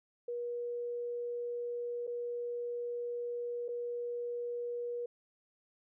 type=tone with dropouts; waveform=sine; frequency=480 Hz; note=B4; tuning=49 cents flat; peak=-35 dBFS; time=0.28-5.06 s; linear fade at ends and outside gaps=5 ms; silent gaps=2.069-2.075 / 3.682-3.687 s; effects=none